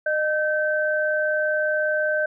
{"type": "tone pair together", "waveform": "sine", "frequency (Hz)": [611.2, 1546], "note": ["D#5", "G6"], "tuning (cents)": [-31, -24], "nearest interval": "octave + major third", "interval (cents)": 1607, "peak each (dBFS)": [-22, -23], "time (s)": [0.06, 2.26], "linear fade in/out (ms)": 5, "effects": []}